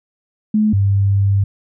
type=tone pair in turn; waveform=sine; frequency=213.9 / 99.16 Hz; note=A3 / G2; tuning=-49 / +20 cents; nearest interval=octave + minor second; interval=1331 cents; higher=first; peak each=-11 dBFS; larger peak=neither; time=0.54-0.73 / 0.73-1.44 s; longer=second; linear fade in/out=5 ms; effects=none